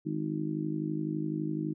harmonic tone, 51.91 Hz, G#1, in tune, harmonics 3 / 4 / 5 / 6 / 7, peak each -35 / -38 / -42 / -33 / -42 dBFS, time 0.05-1.74 s, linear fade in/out 20 ms, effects none

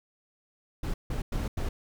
brown noise bursts at uneven times, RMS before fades -30 dBFS, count 4, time 0.83-0.94 / 1.1-1.22 / 1.32-1.48 / 1.57-1.69 s, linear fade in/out 5 ms, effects none

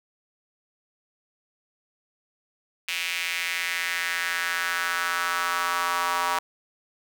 square tone with high-pass filter sweep, 87.31 Hz, F2, in tune, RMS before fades -27 dBFS, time 2.88-6.39 s, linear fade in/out 5 ms, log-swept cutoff 2500 to 1000 Hz, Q 3, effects none

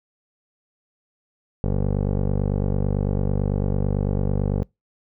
15% pulse tone with low-pass filter, 49 Hz, G1, in tune, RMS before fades -22 dBFS, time 1.64-4.63 s, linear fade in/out 0 ms, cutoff 500 Hz, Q 1.2, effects noise-tail reverb RT60 0.2 s tail -25 dB re dry

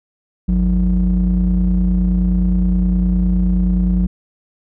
triangle ring-modulated tone, 65.41 Hz, C2, in tune, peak -7 dBFS, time 0.48-4.07 s, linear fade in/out 10 ms, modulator 116 Hz, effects none

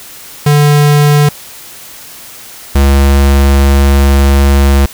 square tone pair in turn, 146.83 / 69.29 Hz, D3 / C#2, 0 / 0 cents, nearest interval octave + minor second, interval 1300 cents, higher first, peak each -5 dBFS, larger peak neither, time 0.46-1.29 / 2.75-4.86 s, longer second, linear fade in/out 5 ms, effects white hiss -31 dBFS RMS until 4.93 s

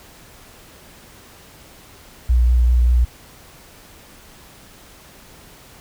sine tone with vibrato, 60.5 Hz, B1, 35 cents flat, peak -11 dBFS, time 2.29-3.05 s, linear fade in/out 10 ms, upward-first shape sine, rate 5.1 Hz, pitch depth 20 cents each way, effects pink hiss -45 dBFS RMS until 5.8 s

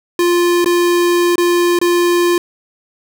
square tone with dropouts, 349.2 Hz, F4, in tune, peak -11 dBFS, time 0.19-2.38 s, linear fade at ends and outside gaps 2 ms, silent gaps 0.645-0.659 / 1.357-1.38 / 1.789-1.814 s, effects none

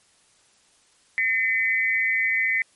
sine tone with amplitude modulation, 2037 Hz, C7, 47 cents flat, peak -15 dBFS, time 1.18-2.62 s, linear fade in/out 0 ms, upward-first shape sine, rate 220 Hz, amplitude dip 100%, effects white hiss -60 dBFS RMS until 2.75 s + MP3 48 kbps

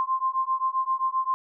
sine beating tone pair, 1046.5 / 1054.1 Hz, C6 / C6, 0 / +13 cents, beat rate 7.6 Hz, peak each -26 dBFS, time 0-1.34 s, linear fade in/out 0 ms, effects none

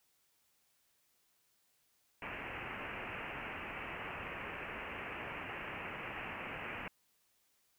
white low-pass noise, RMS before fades -44 dBFS, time 2.22-6.88 s, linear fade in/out 2 ms, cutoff 2800 Hz, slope 96 dB/octave, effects white hiss -75 dBFS RMS until 7.78 s

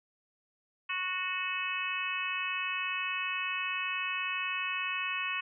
harmonic tone with a mistuned harmonic, 368.2 Hz, F#4, 8 cents flat, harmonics 3 / 4 / 5 / 6 / 7 / 8, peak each -38 / -42 / -40 / -42 / -34 / -41 dBFS, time 0.89-5.41 s, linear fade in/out 10 ms, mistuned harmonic 8, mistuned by +16 cents, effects none

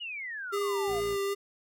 sine exponential sweep, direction down, 2960 to 660 Hz, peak -35 dBFS, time 0-1.01 s, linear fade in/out 20 ms
square tone with vibrato, 400.8 Hz, G4, 38 cents sharp, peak -29 dBFS, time 0.52-1.35 s, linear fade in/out 20 ms, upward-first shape sine, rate 2.5 Hz, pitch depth 21 cents each way
15% pulse tone, 56.7 Hz, A#1, 47 cents flat, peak -36 dBFS, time 0.86-1.18 s, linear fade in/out 50 ms
effects none

